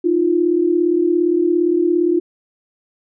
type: tone pair together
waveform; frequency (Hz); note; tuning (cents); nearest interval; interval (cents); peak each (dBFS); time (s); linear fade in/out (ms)
sine; 311.8 / 349.2; D#4 / F4; +4 / 0; major second; 196; -18 / -14; 0.04-2.2; 10
effects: none